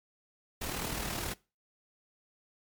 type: noise with amplitude modulation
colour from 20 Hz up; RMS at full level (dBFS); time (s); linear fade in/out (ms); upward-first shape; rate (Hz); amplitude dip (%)
pink; -34; 0.61-1.34; 10; sine; 38.7; 45
effects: noise-tail reverb RT60 0.3 s tail -22 dB re dry + MP3 96 kbps